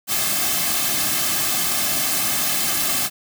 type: noise with comb filter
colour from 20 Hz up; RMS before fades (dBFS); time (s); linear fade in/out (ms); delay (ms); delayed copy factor
white; -21; 0.07-3.1; 50; 2.1; -0.75
effects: none